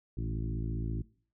harmonic tone with a mistuned harmonic, 55 Hz, A1, in tune, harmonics 1 / 2 / 3 / 4 / 5 / 6 / 7, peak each -35 / -36 / -42 / -45 / -45 / -45 / -52 dBFS, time 0.17-1.02 s, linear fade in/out 5 ms, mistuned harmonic 2, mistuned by +66 cents, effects noise-tail reverb RT60 0.5 s tail -22 dB re dry

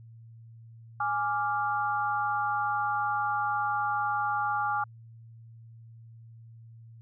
sine chord, D diminished, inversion second, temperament equal, 830.6 / 1174.7 / 1396.9 Hz, Ab5 / D6 / F6, 0 / 0 / 0 cents, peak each -29 / -31 / -32 dBFS, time 1-4.84 s, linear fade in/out 5 ms, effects added 114 Hz sine -47 dBFS peak until 7.01 s

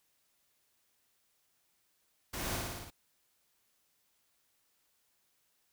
pink noise with echo, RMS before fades -39 dBFS, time 2.33-2.57 s, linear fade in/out 10 ms, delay 56 ms, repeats 6, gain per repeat -2 dB, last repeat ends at 2.906 s, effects white hiss -75 dBFS RMS until 5.72 s

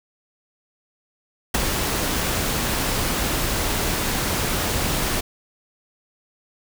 pink noise with ADSR envelope, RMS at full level -17 dBFS, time 1.54-5.21 s, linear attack 9 ms, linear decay 14 ms, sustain -6 dB, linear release 10 ms, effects none

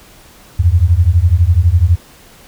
sine beating tone pair, 80.7 / 92.7 Hz, E2 / F#2, -36 / +4 cents, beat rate 12 Hz, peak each -10 dBFS, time 0.59-1.96 s, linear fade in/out 10 ms, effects pink hiss -42 dBFS RMS until 2.47 s

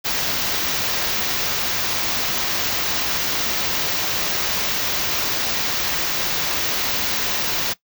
white band-stop noise, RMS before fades -22 dBFS, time 0.04-7.74 s, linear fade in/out 20 ms, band 6600 to 15000 Hz, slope 48 dB/octave, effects noise-tail reverb RT60 0.1 s tail -18 dB re dry

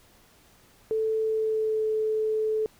sine tone with pitch glide, 440 to 434.7 Hz, A4 to A4, 0 to -21 cents, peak -23 dBFS, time 0.91-2.66 s, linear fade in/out 0 ms, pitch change -21 cents, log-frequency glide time 1.2-1.87 s, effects pink hiss -58 dBFS RMS until 2.79 s

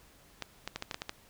clicks, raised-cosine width 0.2 ms, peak -18 dBFS, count 8, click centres 0.423 / 0.676 / 0.76 / 0.824 / 0.912 / 0.944 / 1.019 / 1.094 s, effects pink hiss -60 dBFS RMS until 1.29 s

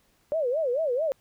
sine tone with vibrato, 560 Hz, C#5, 18 cents sharp, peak -23 dBFS, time 0.32-1.12 s, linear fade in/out 0 ms, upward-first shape sine, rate 4.5 Hz, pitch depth 270 cents each way, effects pink hiss -66 dBFS RMS until 1.2 s

